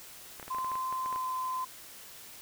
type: clicks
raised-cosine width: 0.5 ms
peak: -28 dBFS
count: 12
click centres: 0.398 / 0.428 / 0.48 / 0.547 / 0.585 / 0.646 / 0.717 / 0.755 / 0.926 / 1.06 / 1.127 / 1.16 s
type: tone with pitch glide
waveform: sine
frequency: 1036 to 1027.7 Hz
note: C6 to C6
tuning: -17 to -31 cents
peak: -31 dBFS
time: 0.5-1.65 s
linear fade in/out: 10 ms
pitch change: -14 cents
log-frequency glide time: 1.02-1.18 s
effects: white hiss -49 dBFS RMS until 2.41 s